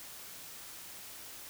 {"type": "silence", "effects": ["white hiss -48 dBFS RMS until 1.49 s"]}